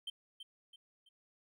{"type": "tone with echo", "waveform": "triangle", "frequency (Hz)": 3127, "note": "G7", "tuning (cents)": -5, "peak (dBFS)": -37, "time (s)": [0.07, 0.1], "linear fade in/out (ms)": 5, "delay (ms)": 330, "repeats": 3, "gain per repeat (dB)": -8, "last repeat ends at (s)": 1.09, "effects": []}